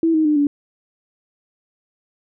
sine tone with pitch steps, 328 / 314.1 / 300.8 / 288 Hz, E4 / D#4 / D4 / D4, -9 / +16 / +42 / -34 cents, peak -13 dBFS, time 0.03-0.47 s, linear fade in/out 2 ms, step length 110 ms, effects none

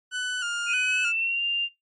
30% pulse tone with vibrato, 1452 Hz, F#6, 33 cents flat, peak -24 dBFS, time 0.11-1.13 s, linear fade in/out 50 ms, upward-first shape square, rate 1.6 Hz, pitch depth 51 cents each way
sine tone with pitch glide, 2503 to 2793 Hz, D#7 to F7, +10 to -1 cents, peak -23 dBFS, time 0.66-1.69 s, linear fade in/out 50 ms, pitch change +189 cents, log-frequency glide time 0.79-1.42 s
effects noise-tail reverb RT60 0.2 s tail -22 dB re dry + MP3 48 kbps

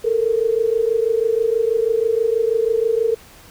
sine tone pair together, 440 / 466.2 Hz, A4 / A#4, 0 / 0 cents, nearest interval minor second, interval 100 cents, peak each -18 dBFS, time 0.04-3.15 s, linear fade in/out 10 ms, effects pink hiss -45 dBFS RMS until 3.5 s

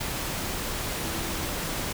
sine tone in noise, 330 Hz, E4, 2 cents sharp, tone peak -39 dBFS, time 1.02-1.48 s, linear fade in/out 10 ms, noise pink, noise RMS -31 dBFS, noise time 0-1.93 s, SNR -11 dB, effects none

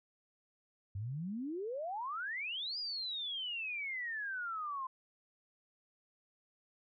sine exponential two-way sweep, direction up then down, 93.1 to 4978 to 1028 Hz, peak -37 dBFS, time 0.95-4.87 s, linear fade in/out 5 ms, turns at 2.78 s, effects none

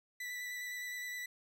40% pulse tone with vibrato, 1975.5 Hz, B6, in tune, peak -39 dBFS, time 0.2-1.26 s, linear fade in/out 5 ms, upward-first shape square, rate 9.7 Hz, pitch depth 12 cents each way, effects none

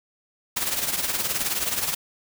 white noise with tremolo, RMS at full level -23 dBFS, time 0.56-1.95 s, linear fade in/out 10 ms, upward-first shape triangle, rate 19 Hz, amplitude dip 70%, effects none

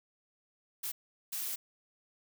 blue noise bursts at uneven times, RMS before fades -37 dBFS, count 2, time 0.83-0.92 / 1.32-1.56 s, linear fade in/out 10 ms, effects none

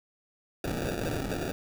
blue noise with sample-and-hold, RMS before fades -32 dBFS, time 0.64-1.52 s, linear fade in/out 2 ms, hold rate 1050 Hz, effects none

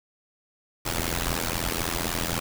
pink noise with amplitude modulation, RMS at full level -24 dBFS, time 0.85-2.4 s, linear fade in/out 10 ms, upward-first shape sine, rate 83.9 Hz, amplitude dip 100%, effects none

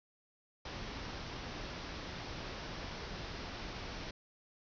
pink low-pass noise, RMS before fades -44 dBFS, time 0.65-4.11 s, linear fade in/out 5 ms, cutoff 5800 Hz, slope 96 dB/octave, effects none

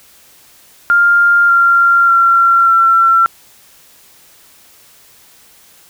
sine tone with pitch steps, 1400 / 1383.9 / 1368 / 1352.3 Hz, F6 / F6 / F6 / E6, +4 / -16 / -36 / +44 cents, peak -6 dBFS, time 0.9-3.26 s, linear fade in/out 0 ms, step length 590 ms, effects white hiss -45 dBFS RMS until 5.89 s

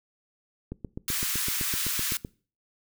click train, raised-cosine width 3 ms, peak -21 dBFS, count 13, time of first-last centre 0.72-2.249 s, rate 7.85 Hz
white high-pass noise, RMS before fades -29 dBFS, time 1.08-2.17 s, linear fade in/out 2 ms, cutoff 1200 Hz, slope 24 dB/octave
effects noise-tail reverb RT60 0.4 s tail -22 dB re dry

